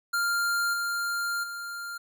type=tone with level steps; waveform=square; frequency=1396.9 Hz; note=F6; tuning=in tune; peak=-25 / -28 / -35 dBFS; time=0.13-1.98 s; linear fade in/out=10 ms; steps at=0.73 / 1.43 s; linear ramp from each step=10 ms; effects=none